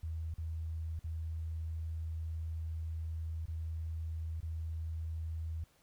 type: tone with dropouts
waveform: sine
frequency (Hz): 80.7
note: E2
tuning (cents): -36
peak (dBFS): -36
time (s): 0.03-5.64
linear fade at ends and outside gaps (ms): 5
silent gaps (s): 0.341-0.381 / 0.993-1.041 / 3.458-3.481 / 4.405-4.428
effects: pink hiss -69 dBFS RMS until 5.82 s